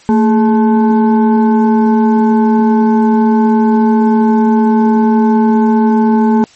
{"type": "tone with frequency modulation", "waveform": "sine", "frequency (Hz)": 224.6, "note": "A3", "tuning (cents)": 36, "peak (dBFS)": -6, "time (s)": [0.09, 6.44], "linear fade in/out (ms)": 0, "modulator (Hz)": 645, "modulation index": 0.72, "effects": ["white hiss -43 dBFS RMS until 6.55 s", "MP3 32 kbps"]}